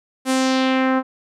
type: tone with low-pass filter sweep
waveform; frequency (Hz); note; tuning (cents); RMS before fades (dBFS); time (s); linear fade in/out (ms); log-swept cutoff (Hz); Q
sawtooth; 261.6; C4; 0; -18; 0.25-1.03; 50; 11000 to 1200; 1.6
effects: none